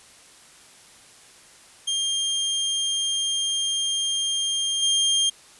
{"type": "tone with level steps", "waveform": "sawtooth", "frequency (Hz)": 3202, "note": "G7", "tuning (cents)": 36, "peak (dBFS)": [-19, -15], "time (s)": [1.87, 5.3], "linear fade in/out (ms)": 10, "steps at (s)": 4.82, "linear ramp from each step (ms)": 10, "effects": ["white hiss -50 dBFS RMS until 5.59 s", "resampled to 24000 Hz"]}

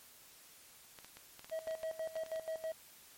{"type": "clicks", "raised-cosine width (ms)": 0.2, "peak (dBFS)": -33, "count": 12, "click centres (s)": [0.988, 1.046, 1.17, 1.394, 1.445, 1.497, 1.677, 1.71, 1.831, 2.166, 2.263, 2.36]}
{"type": "tone with tremolo", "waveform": "triangle", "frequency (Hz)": 642, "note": "E5", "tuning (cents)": -46, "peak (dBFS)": -34, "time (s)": [1.51, 2.73], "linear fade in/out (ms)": 20, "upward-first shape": "square", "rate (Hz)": 6.2, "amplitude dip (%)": 80}
{"effects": ["white hiss -59 dBFS RMS until 3.17 s", "MP3 64 kbps"]}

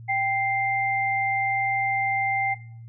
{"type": "tone pair together", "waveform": "sine", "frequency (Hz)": [784, 2093], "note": ["G5", "C7"], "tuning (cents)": [0, 0], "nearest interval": "octave + perfect fourth", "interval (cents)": 1700, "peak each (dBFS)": -24, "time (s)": [0.08, 2.55], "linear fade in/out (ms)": 20, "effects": ["noise-tail reverb RT60 0.5 s tail -18 dB re dry", "added 115 Hz sine -39 dBFS peak until 2.88 s"]}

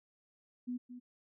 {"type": "tone with echo", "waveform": "sine", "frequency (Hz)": 246.9, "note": "B3", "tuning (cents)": 0, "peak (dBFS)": -35, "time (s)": [0.67, 0.78], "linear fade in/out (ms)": 20, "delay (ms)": 220, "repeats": 1, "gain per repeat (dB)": -10, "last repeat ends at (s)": 1, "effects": []}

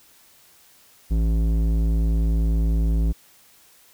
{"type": "tone with low-pass filter", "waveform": "square", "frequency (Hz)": 55, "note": "A1", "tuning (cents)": 0, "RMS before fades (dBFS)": -20, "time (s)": [1.1, 3.13], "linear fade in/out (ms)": 20, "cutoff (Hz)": 270, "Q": 0.73, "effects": ["white hiss -54 dBFS RMS until 3.93 s"]}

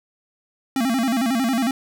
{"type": "tone with vibrato", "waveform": "square", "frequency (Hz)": 246.9, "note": "B3", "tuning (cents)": 0, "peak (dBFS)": -19, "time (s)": [0.76, 1.71], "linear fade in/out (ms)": 2, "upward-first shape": "square", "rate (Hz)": 11, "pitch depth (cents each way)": 140, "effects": []}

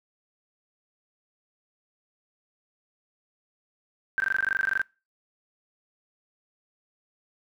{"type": "tone bursts", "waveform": "sine", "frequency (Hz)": 1567, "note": "G6", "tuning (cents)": -1, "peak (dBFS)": -21, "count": 16, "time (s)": [4.18, 4.816], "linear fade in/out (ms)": 0, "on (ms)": 21, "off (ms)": 20, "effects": ["noise-tail reverb RT60 0.3 s tail -25 dB re dry"]}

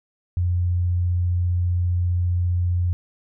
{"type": "tone", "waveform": "sine", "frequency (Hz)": 88.5, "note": "F2", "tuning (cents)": 23, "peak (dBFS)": -18, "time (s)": [0.37, 2.93], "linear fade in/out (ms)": 0, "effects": []}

